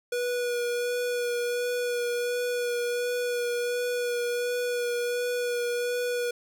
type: tone with vibrato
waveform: square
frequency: 485.3 Hz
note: B4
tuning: 30 cents flat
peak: -27 dBFS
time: 0.12-6.31 s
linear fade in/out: 5 ms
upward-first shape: sine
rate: 1.4 Hz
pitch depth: 16 cents each way
effects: none